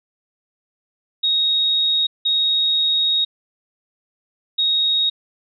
sine tone bursts at uneven times, 3759 Hz, A#7, 14 cents sharp, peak -15 dBFS, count 3, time 1.23-2.07 / 2.25-3.25 / 4.58-5.1 s, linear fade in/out 10 ms, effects none

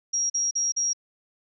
sine tone bursts, 5650 Hz, F8, 19 cents sharp, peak -22 dBFS, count 4, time 0.13-0.933 s, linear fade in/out 10 ms, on 170 ms, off 41 ms, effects none

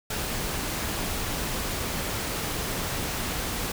pink noise, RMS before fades -30 dBFS, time 0.1-3.72 s, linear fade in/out 5 ms, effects none

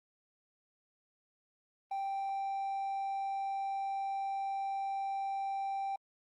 triangle tone, 784 Hz, G5, in tune, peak -31 dBFS, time 1.91-5.96 s, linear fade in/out 5 ms, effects tanh soft clip ceiling -27 dBFS + Opus 24 kbps

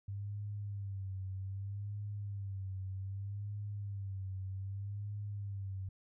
sine tone with vibrato, 99 Hz, G2, 18 cents sharp, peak -38 dBFS, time 0.08-5.89 s, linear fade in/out 5 ms, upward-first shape sine, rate 0.64 Hz, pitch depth 70 cents each way, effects none

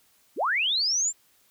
sine linear sweep, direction up, 194.3 to 7459 Hz, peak -22 dBFS, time 0.36-1.13 s, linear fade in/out 50 ms, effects white hiss -63 dBFS RMS until 1.5 s

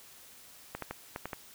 clicks, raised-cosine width 0.5 ms, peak -21 dBFS, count 6, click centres 0.75 / 0.823 / 0.91 / 1.161 / 1.256 / 1.332 s, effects white hiss -54 dBFS RMS until 1.54 s

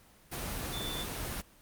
sine tone in noise, 3520 Hz, A7, in tune, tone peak -38 dBFS, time 0.72-1.05 s, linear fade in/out 20 ms, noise pink, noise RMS -37 dBFS, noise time 0.31-1.42 s, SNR -4 dB, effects pink hiss -60 dBFS RMS until 1.61 s + Opus 24 kbps

